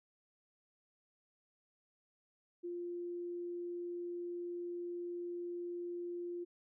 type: tone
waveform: sine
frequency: 349.2 Hz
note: F4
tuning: in tune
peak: -39 dBFS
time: 2.63-6.45 s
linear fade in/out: 20 ms
effects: none